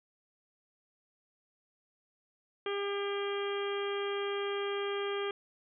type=harmonic tone with a mistuned harmonic; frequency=402 Hz; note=G4; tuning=44 cents sharp; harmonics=1 / 2 / 3 / 4 / 5 / 6 / 7 / 8; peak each=-33 / -45 / -41 / -45 / -47 / -46 / -49 / -44 dBFS; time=2.66-5.31 s; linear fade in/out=2 ms; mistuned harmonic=6; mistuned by=-31 cents; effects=none